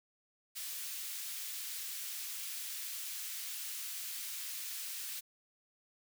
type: high-pass noise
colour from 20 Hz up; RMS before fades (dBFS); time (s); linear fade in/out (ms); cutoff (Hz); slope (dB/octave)
white; -42; 0.55-5.21; 20; 2100; 12
effects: none